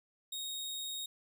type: tone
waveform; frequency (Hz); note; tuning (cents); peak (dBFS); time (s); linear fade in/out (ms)
sawtooth; 3745; A#7; +7; -35; 0.32-1.06; 5
effects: none